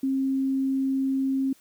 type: tone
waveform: sine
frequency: 267.9 Hz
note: C4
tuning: 41 cents sharp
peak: -22 dBFS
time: 0.03-1.53 s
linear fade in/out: 5 ms
effects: white hiss -59 dBFS RMS until 1.6 s